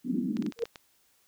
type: band-pass noise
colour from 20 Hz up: pink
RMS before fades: -30 dBFS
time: 0.04-0.52 s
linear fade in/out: 50 ms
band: 190 to 300 Hz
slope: 48 dB/octave
type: clicks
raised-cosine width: 0.2 ms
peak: -25 dBFS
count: 8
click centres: 0.369 / 0.424 / 0.464 / 0.523 / 0.591 / 0.622 / 0.655 / 0.758 s
type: tone with exponential growth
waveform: sine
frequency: 466.2 Hz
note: A#4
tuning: in tune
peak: -22 dBFS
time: 0.56-0.64 s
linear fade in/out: 5 ms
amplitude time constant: 16 ms
effects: white hiss -67 dBFS RMS until 1.27 s